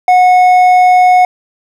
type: tone with hard clipping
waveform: sine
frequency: 730 Hz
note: F#5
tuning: 24 cents flat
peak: -5 dBFS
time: 0.08-1.25 s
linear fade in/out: 2 ms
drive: 5 dB
effects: none